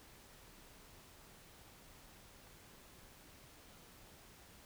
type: silence
effects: pink hiss -60 dBFS RMS until 4.65 s